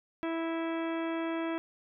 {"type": "harmonic tone", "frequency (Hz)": 328.8, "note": "E4", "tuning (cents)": -4, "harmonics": [1, 2, 3, 4, 5, 6, 7, 8, 10], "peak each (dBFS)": [-32, -38, -42, -44, -46, -48, -49, -50, -52], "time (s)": [0.23, 1.58], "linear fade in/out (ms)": 0, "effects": []}